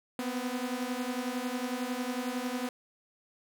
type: beating tone pair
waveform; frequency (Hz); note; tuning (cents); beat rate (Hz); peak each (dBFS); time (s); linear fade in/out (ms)
sawtooth; 244.4 / 255.4; B3 / C4; -18 / -42; 11; -31; 0.19-2.69; 2
effects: none